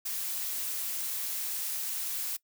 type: noise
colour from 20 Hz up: blue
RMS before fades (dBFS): -34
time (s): 0.05-2.37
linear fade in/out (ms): 10
effects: noise-tail reverb RT60 0.1 s tail -22 dB re dry